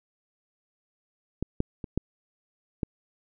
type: clicks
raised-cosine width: 3 ms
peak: -15 / -11 / -22 / -12 / -14 dBFS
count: 5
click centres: 1.426 / 1.604 / 1.842 / 1.976 / 2.832 s
effects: none